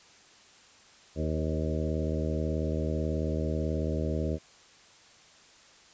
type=harmonic tone with a mistuned harmonic; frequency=78.3 Hz; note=D#2; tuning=11 cents sharp; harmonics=1 / 2 / 3 / 4 / 5 / 6 / 7 / 8; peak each=-31 / -34 / -36 / -37 / -38 / -39 / -39 / -40 dBFS; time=1.15-4.39 s; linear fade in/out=50 ms; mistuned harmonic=6; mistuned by=+23 cents; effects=white hiss -56 dBFS RMS until 5.93 s + resampled to 16000 Hz